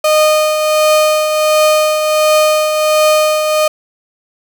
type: tone with tremolo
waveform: 35% pulse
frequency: 615 Hz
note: D#5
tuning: 20 cents flat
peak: -5 dBFS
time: 0.04-3.68 s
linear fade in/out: 5 ms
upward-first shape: triangle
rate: 1.4 Hz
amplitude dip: 50%
effects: none